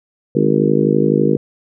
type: harmonic tone with a mistuned harmonic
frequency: 51.91 Hz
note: G#1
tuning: in tune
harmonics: 3 / 4 / 5 / 6 / 7 / 8 / 9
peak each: -19 / -19 / -19 / -19 / -19 / -19 / -19 dBFS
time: 0.35-1.37 s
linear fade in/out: 5 ms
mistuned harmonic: 3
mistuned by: -57 cents
effects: none